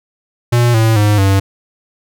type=tone with pitch steps; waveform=square; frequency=120 / 111.96 / 104.47 / 97.47 Hz; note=B2 / A2 / G#2 / G2; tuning=-49 / +31 / +11 / -9 cents; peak=-9 dBFS; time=0.52-1.4 s; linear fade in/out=10 ms; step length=220 ms; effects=none